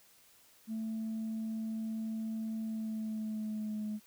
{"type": "tone with pitch glide", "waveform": "sine", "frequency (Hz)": [221.4, 212.4], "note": ["A3", "G#3"], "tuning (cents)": [11, 39], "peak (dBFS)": -33, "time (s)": [0.67, 4], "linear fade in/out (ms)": 50, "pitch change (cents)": -72, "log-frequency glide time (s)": [2.62, 3.88], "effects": ["tanh soft clip ceiling -32 dBFS", "white hiss -63 dBFS RMS until 4.06 s"]}